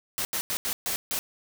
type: noise bursts at uneven times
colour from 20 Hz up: white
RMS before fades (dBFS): -29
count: 6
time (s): 0.18-0.25 / 0.33-0.41 / 0.5-0.57 / 0.65-0.73 / 0.86-0.96 / 1.11-1.19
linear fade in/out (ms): 0
effects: none